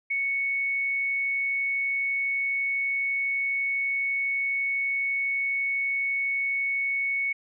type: tone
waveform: sine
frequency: 2217 Hz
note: C#7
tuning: in tune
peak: -24 dBFS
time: 0.1-7.33 s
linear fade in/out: 10 ms
effects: none